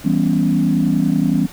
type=chord; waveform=sine; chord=C# half-diminished seventh; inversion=first; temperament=equal; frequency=164.81 / 196 / 246.9 / 277.2 Hz; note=E3 / G3 / B3 / C#4; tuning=0 / 0 / 0 / 0 cents; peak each=-18 dBFS; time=0.04-1.47 s; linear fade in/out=20 ms; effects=tanh soft clip ceiling -5 dBFS + pink hiss -39 dBFS RMS until 1.52 s